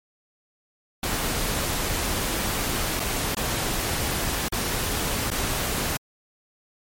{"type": "noise with dropouts", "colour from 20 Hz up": "pink", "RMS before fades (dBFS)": -26, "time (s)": [1.03, 5.97], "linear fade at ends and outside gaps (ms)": 2, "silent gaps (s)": [[2.996, 3.001], [3.348, 3.368], [4.484, 4.523], [5.303, 5.315]], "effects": ["MP3 64 kbps"]}